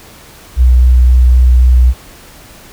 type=tone with vibrato; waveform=sine; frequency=62.2 Hz; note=B1; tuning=13 cents sharp; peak=-3 dBFS; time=0.56-1.94 s; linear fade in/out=50 ms; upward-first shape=square; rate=3.8 Hz; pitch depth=8 cents each way; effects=pink hiss -37 dBFS RMS until 2.72 s